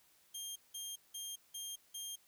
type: tone bursts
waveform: 15% pulse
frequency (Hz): 3200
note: G7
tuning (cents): +35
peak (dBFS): -35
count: 5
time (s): 0.34-2.16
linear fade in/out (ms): 10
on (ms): 220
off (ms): 180
effects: white hiss -69 dBFS RMS until 2.27 s